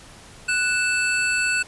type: tone pair together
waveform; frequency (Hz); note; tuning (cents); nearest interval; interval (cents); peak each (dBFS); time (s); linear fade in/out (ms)
square; 1480 / 2637; F#6 / E7; 0 / 0; minor seventh; 1000; -23; 0.48-1.63; 10
effects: pink hiss -45 dBFS RMS until 1.67 s + resampled to 24000 Hz